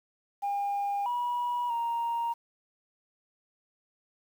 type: tone with pitch steps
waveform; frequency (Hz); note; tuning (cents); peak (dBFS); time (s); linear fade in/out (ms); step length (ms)
sine; 806 / 969 / 934; G5 / B5 / A#5; +48 / -33 / +3; -26; 0.42-2.34; 20; 640
effects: tanh soft clip ceiling -25 dBFS + 9-bit